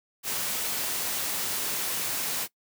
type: noise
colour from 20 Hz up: white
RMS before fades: -30 dBFS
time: 0.23-2.48 s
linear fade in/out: 50 ms
effects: noise-tail reverb RT60 0.1 s tail -21 dB re dry + high-pass 100 Hz 12 dB/octave